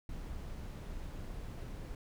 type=noise; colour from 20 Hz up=brown; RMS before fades=-43 dBFS; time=0.09-1.95 s; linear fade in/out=2 ms; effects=none